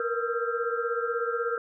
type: tone cluster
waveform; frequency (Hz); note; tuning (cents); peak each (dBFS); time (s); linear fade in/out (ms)
sine; 463.8 / 480.1 / 1273 / 1366 / 1586; A#4 / B4 / D#6 / F6 / G6; -9 / -49 / +39 / -39 / +20; -30 / -32 / -37 / -32 / -37; 0-1.58; 2
effects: none